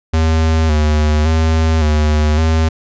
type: tone with vibrato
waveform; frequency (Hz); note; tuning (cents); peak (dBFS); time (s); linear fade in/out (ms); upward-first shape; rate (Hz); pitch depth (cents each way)
square; 78; D#2; +5; -11; 0.13-2.69; 10; square; 0.89; 46
effects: resampled to 16000 Hz